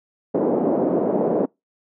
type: band-pass noise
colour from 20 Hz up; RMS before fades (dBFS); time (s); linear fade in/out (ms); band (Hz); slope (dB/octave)
white; -20; 0.34-1.46; 10; 200 to 570; 24
effects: noise-tail reverb RT60 0.2 s tail -25 dB re dry